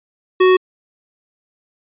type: tone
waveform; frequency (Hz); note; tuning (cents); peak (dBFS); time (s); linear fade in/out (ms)
square; 370.7; F#4; +3; -9; 0.4-0.57; 10
effects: resampled to 8000 Hz